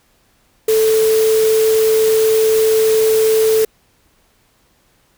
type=tone in noise; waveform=sine; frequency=440 Hz; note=A4; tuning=in tune; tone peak=-10 dBFS; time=0.68-3.65 s; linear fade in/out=5 ms; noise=white; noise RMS=-24 dBFS; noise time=0.68-3.65 s; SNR=+11 dB; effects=pink hiss -57 dBFS RMS until 5.17 s